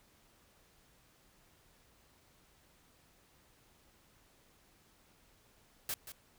white noise with echo, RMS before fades -37 dBFS, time 5.89-5.94 s, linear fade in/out 2 ms, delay 180 ms, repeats 1, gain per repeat -11 dB, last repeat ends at 6.12 s, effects pink hiss -67 dBFS RMS until 6.38 s

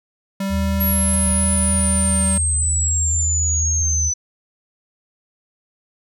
square tone with pitch glide, 195.2 to 192.07 Hz, G3 to G3, -7 to -35 cents, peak -21 dBFS, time 0.4-2.38 s, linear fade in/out 5 ms, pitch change -28 cents, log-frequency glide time 0.82-1.19 s
sine tone with vibrato, 78.8 Hz, D#2, 23 cents sharp, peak -19 dBFS, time 0.49-4.12 s, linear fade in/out 50 ms, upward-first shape triangle, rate 3.4 Hz, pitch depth 16 cents each way
sine exponential sweep, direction down, 11560 to 5980 Hz, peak -18 dBFS, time 0.8-4.14 s, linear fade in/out 10 ms
effects none

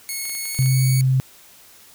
5% pulse tone with pitch glide, 2191 to 2234 Hz, C#7 to C#7, -21 to +13 cents, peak -16 dBFS, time 0.09-1.01 s, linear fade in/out 0 ms, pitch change +34 cents, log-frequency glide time 0.37-0.85 s
clicks, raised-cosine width 0.2 ms, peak -23 dBFS, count 8, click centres 0.254 / 0.296 / 0.351 / 0.455 / 0.547 / 0.587 / 0.624 / 0.66 s
sine tone, 130.81 Hz, C3, in tune, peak -14 dBFS, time 0.59-1.2 s, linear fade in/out 0 ms
effects white hiss -48 dBFS RMS until 1.94 s

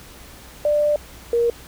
sine tone pair in turn, 593 / 470.7 Hz, D5 / A#4, +17 / +17 cents, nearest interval major third, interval 400 cents, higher first, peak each -15 dBFS, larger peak neither, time 0.65-0.96 / 1.33-1.5 s, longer first, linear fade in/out 2 ms, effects added 60 Hz sine -46 dBFS peak until 1.67 s + pink hiss -43 dBFS RMS until 1.67 s

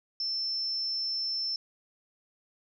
sine tone, 5330 Hz, E8, 18 cents sharp, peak -29 dBFS, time 0.2-1.56 s, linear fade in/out 2 ms, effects none

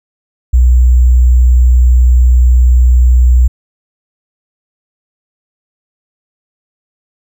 sine tone with sample-and-hold, 61.74 Hz, B1, in tune, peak -3 dBFS, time 0.53-3.48 s, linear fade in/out 10 ms, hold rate 7350 Hz, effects none

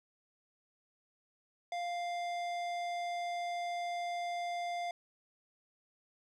sine tone with tanh clipping, 698.5 Hz, F5, in tune, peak -37 dBFS, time 1.72-4.91 s, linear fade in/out 2 ms, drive 16 dB, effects none

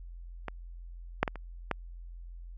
clicks, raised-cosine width 0.5 ms, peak -20 / -8 / -16 / -27 / -13 dBFS, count 5, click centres 0.483 / 1.23 / 1.278 / 1.357 / 1.713 s, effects added 43 Hz sine -42 dBFS peak until 2.57 s

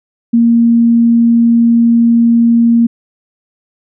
sine tone, 233.1 Hz, A#3, in tune, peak -5 dBFS, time 0.33-2.87 s, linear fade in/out 10 ms, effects none

